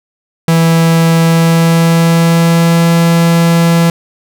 45% pulse tone with pitch glide, 164.81 to 167.88 Hz, E3 to E3, 0 to +32 cents, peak -6 dBFS, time 0.48-3.9 s, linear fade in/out 2 ms, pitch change +32 cents, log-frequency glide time 1.21-2.91 s, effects none

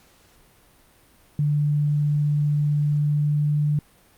sine tone with pitch glide, 147.4 to 148.34 Hz, D3 to D3, +7 to +18 cents, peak -18 dBFS, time 1.39-3.79 s, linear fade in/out 2 ms, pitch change +11 cents, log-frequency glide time 2.92-3.6 s, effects pink hiss -56 dBFS RMS until 4.17 s + Opus 48 kbps

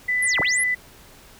sine tone, 1994 Hz, B6, 16 cents sharp, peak -19 dBFS, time 0.08-0.75 s, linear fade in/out 10 ms
sine linear two-way sweep, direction down then up, 11560 to 41.19 to 11560 Hz, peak -23 dBFS, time 0.22-0.64 s, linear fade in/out 10 ms, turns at 0.4 s
effects pink hiss -48 dBFS RMS until 1.39 s

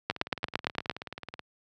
two click trains, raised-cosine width 0.3 ms, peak -9 / -22 dBFS, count 8 / 25, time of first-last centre 0.1-0.897 / 0.11-1.393 s, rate 8.78 / 18.7 Hz, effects high-pass 80 Hz 12 dB/octave

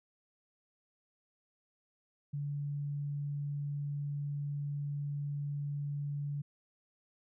sine tone, 144 Hz, D3, 34 cents flat, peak -34 dBFS, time 2.33-6.42 s, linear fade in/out 10 ms, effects none

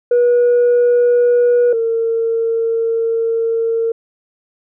sine tone pair in turn, 484 / 456.3 Hz, B4 / A#4, -35 / -37 cents, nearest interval minor second, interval 102 cents, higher first, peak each -7 / -13 dBFS, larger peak first, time 0.11-1.73 / 1.73-3.92 s, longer second, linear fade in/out 5 ms, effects tanh soft clip ceiling -7 dBFS

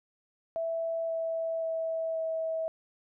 sine tone with pitch steps, 659.3 / 655.1 / 651 / 646.9 Hz, E5 / E5 / E5 / E5, 0 / -11 / -22 / -33 cents, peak -29 dBFS, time 0.56-2.68 s, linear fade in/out 0 ms, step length 530 ms, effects none

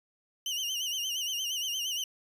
30% pulse tone with vibrato, 2960 Hz, F#7, in tune, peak -28 dBFS, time 0.46-2.04 s, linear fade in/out 2 ms, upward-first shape sine, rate 8.6 Hz, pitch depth 100 cents each way, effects resampled to 32000 Hz

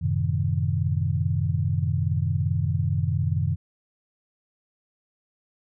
sine chord, F# diminished seventh, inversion none, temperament equal, 92.5 / 110 / 130.81 / 155.56 Hz, F#2 / A2 / C3 / Eb3, 0 / 0 / 0 / 0 cents, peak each -25 / -29 / -27 / -27 dBFS, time 0.01-3.56 s, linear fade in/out 20 ms, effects none

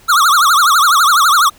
square tone with vibrato, 1258 Hz, D#6, 19 cents sharp, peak -8 dBFS, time 0.08-1.5 s, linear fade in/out 20 ms, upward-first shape triangle, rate 12 Hz, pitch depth 270 cents each way, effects pink hiss -45 dBFS RMS until 1.58 s

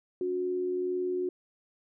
sine tone pair together, 282.3 / 364.3 Hz, C#4 / F#4, +32 / -27 cents, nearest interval major third, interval 441 cents, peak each -39 / -28 dBFS, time 0.21-1.29 s, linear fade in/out 2 ms, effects none

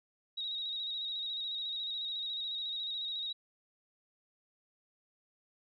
sine tone with vibrato, 3800 Hz, A#7, 33 cents sharp, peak -35 dBFS, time 0.37-3.33 s, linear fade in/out 10 ms, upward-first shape square, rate 14 Hz, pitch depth 35 cents each way, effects none

